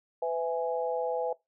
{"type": "chord", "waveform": "sine", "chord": "E major", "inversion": "second", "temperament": "equal with one note detuned", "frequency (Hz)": [502.8, 659.3, 830.6], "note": ["B4", "E5", "G#5"], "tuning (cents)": [31, 0, 0], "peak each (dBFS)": [-30, -33, -34], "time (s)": [0.22, 1.33], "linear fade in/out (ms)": 5, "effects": ["noise-tail reverb RT60 0.2 s tail -22 dB re dry"]}